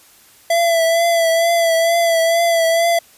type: tone with vibrato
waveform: square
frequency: 669 Hz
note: E5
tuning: 25 cents sharp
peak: -13 dBFS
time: 0.5-2.99 s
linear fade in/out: 5 ms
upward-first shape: triangle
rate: 2.2 Hz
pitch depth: 40 cents each way
effects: white hiss -48 dBFS RMS until 3.17 s + resampled to 32000 Hz